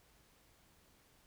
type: silence
effects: pink hiss -68 dBFS RMS until 1.26 s